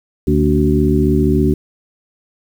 harmonic tone with a mistuned harmonic, 75 Hz, D2, 37 cents sharp, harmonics 1 / 2 / 3 / 4 / 5, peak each -17 / -17 / -17 / -17 / -17 dBFS, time 0.27-1.54 s, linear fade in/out 5 ms, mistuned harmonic 4, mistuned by -66 cents, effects 7-bit

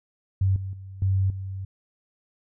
sine tone with level steps, 95.9 Hz, G2, 37 cents flat, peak -18 / -29 / -37 / -19 / -30 dBFS, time 0.41-1.65 s, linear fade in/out 5 ms, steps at 0.56 / 0.73 / 1.02 / 1.3 s, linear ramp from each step 2 ms, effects none

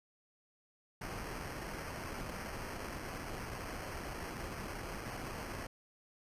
pink noise with sample-and-hold, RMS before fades -43 dBFS, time 1.01-5.67 s, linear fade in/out 5 ms, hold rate 3675 Hz, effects resampled to 32000 Hz

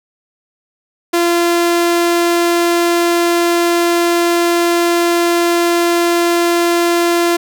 sawtooth tone, 343.5 Hz, F4, 29 cents flat, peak -7 dBFS, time 1.13-7.37 s, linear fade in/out 10 ms, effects none

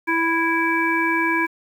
harmonic tone, 330 Hz, E4, 2 cents sharp, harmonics 1 / 3 / 5 / 7, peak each -23 / -23 / -23 / -23 dBFS, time 0.07-1.47 s, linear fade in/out 20 ms, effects 8-bit

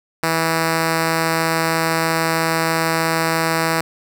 5% pulse tone, 163.1 Hz, E3, 18 cents flat, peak -5 dBFS, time 0.23-3.81 s, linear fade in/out 2 ms, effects none

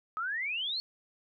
sine exponential sweep, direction up, 1244.5 to 4415 Hz, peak -31 dBFS, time 0.17-0.8 s, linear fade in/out 0 ms, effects none

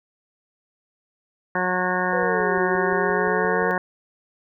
harmonic tone, 182.3 Hz, F#3, 25 cents flat, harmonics 1 / 2 / 3 / 4 / 5 / 6 / 8 / 9 / 10, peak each -29 / -29 / -29 / -29 / -29 / -29 / -29 / -29 / -29 dBFS, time 1.55-3.78 s, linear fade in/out 2 ms
sine exponential two-way sweep, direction down then up, 517 to 370.3 to 463.5 Hz, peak -23 dBFS, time 2.13-3.71 s, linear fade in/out 0 ms, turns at 2.63 s
click train, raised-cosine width 3 ms, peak -29 dBFS, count 9, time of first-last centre 2.23-3.624 s, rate 5.74 Hz
effects none

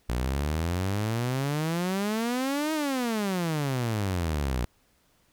sawtooth exponential two-way sweep, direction up then down, 58.27 to 318 to 58.27 Hz, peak -22 dBFS, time 0.09-4.65 s, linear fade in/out 0 ms, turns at 2.73 s, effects pink hiss -66 dBFS RMS until 5.32 s

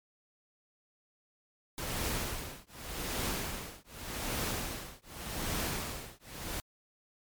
pink noise with tremolo, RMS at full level -33 dBFS, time 1.78-6.6 s, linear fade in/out 0 ms, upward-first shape triangle, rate 0.85 Hz, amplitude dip 100%, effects MP3 96 kbps

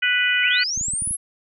harmonic tone, 493.9 Hz, B4, in tune, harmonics 3 / 4 / 5 / 6, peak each -21 / -22 / -23 / -24 dBFS, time 0.02-0.64 s, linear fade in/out 10 ms
sine linear sweep, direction up, 2022 to 11190 Hz, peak -22 dBFS, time 0.42-1.17 s, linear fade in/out 20 ms
clicks, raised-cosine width 5 ms, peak -23 dBFS, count 7, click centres 0.776 / 0.812 / 0.884 / 0.936 / 1.022 / 1.075 / 1.11 s
effects none

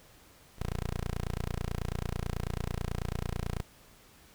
10% pulse tone, 29.14 Hz, A#0, in tune, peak -24 dBFS, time 0.58-3.63 s, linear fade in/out 20 ms, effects pink hiss -58 dBFS RMS until 4.34 s

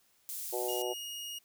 pink high-pass noise, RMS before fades -40 dBFS, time 0.29-0.82 s, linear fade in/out 0 ms, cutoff 9700 Hz, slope 12 dB/octave
harmonic tone, 123.4 Hz, B2, 1 cent flat, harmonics 3 / 4 / 5 / 6 / 7, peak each -36 / -38 / -40 / -42 / -43 dBFS, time 0.52-0.94 s, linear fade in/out 20 ms
sawtooth tone, 2868 Hz, F7, 45 cents sharp, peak -36 dBFS, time 0.68-1.39 s, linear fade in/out 10 ms
effects white hiss -69 dBFS RMS until 1.44 s

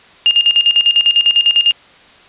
sine tone with tremolo, 2822 Hz, F7, 17 cents sharp, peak -6 dBFS, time 0.26-1.72 s, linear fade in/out 0 ms, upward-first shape square, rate 10 Hz, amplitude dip 75%, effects white hiss -43 dBFS RMS until 2.28 s + resampled to 8000 Hz

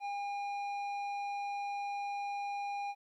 square tone with low-pass filter, 808 Hz, G#5, 48 cents flat, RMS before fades -38 dBFS, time 0-2.95 s, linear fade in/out 50 ms, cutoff 2700 Hz, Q 0.77, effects 13-bit

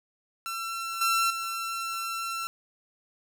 sawtooth tone with level steps, 1349 Hz, E6, 40 cents sharp, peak -28 / -19 / -27 dBFS, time 0.46-2.47 s, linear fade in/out 0 ms, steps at 1.01 / 1.3 s, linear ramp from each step 5 ms, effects none

